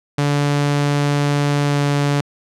sawtooth tone with pitch glide, 144.3 to 143.47 Hz, D3 to D3, -30 to -40 cents, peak -11 dBFS, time 0.18-2.21 s, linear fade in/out 5 ms, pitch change -10 cents, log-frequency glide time 1.61-1.83 s, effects low-pass 8000 Hz 12 dB/octave

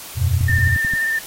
sine chord, E suspended second, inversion none, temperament equal, 82.41 / 92.5 / 123.47 Hz, E2 / F#2 / B2, 0 / 0 / 0 cents, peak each -20 / -18 / -20 dBFS, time 0.15-0.78 s, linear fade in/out 50 ms
click train, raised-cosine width 5 ms, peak -16 dBFS, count 7, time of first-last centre 0.41-0.936 s, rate 11.4 Hz
sine tone with vibrato, 1800 Hz, A6, 39 cents sharp, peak -17 dBFS, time 0.48-1.19 s, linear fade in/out 5 ms, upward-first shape sine, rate 17 Hz, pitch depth 24 cents each way
effects white hiss -35 dBFS RMS until 1.26 s + AAC 48 kbps

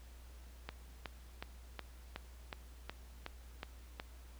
click train, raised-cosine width 0.3 ms, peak -25 dBFS, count 10, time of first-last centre 0.69-3.999 s, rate 2.72 Hz, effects added 60 Hz sine -52 dBFS peak until 4.39 s + pink hiss -63 dBFS RMS until 4.39 s

